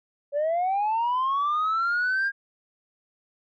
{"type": "linear sweep", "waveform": "sine", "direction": "up", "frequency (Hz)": [560, 1626], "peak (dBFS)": -20, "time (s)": [0.32, 2.32], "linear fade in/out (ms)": 50, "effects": ["tanh soft clip ceiling -20 dBFS"]}